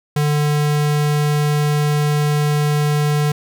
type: tone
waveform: square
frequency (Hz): 148.3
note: D3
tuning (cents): +17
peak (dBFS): -15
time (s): 0.16-3.32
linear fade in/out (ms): 5
effects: none